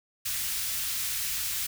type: band-stop noise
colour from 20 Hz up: white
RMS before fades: -31 dBFS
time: 0.25-1.67 s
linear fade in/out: 10 ms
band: 110 to 1800 Hz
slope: 12 dB/octave
effects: none